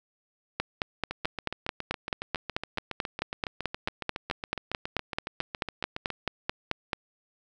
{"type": "two click trains", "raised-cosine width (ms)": 0.3, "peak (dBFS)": [-17, -11], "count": [37, 30], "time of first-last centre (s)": [[1.11, 6.103], [0.6, 6.932]], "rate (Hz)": [7.21, 4.58], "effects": []}